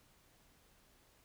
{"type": "silence", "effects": ["pink hiss -68 dBFS RMS until 1.24 s"]}